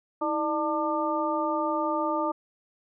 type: harmonic tone with a mistuned harmonic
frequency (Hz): 299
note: D4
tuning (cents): +31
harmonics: 1 / 2 / 3 / 4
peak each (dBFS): -30 / -30 / -30 / -30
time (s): 0.21-2.32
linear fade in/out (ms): 10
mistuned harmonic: 1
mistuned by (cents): +120
effects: none